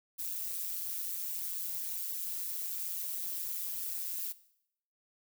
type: noise with amplitude modulation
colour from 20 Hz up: violet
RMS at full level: -34 dBFS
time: 0.18-4.33 s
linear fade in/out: 20 ms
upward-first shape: sine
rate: 178 Hz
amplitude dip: 80%
effects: noise-tail reverb RT60 0.7 s tail -17 dB re dry